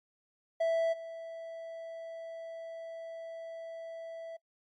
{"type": "tone with level steps", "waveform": "triangle", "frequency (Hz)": 659.3, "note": "E5", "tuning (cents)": 0, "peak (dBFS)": [-24, -38], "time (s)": [0.6, 4.37], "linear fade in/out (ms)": 10, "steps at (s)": 0.92, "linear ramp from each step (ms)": 20, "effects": ["noise-tail reverb RT60 0.1 s tail -26 dB re dry", "MP3 48 kbps"]}